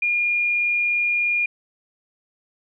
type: tone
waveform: sine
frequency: 2421 Hz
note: D#7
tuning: 48 cents flat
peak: -18 dBFS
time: 0.02-1.46 s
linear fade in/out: 5 ms
effects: none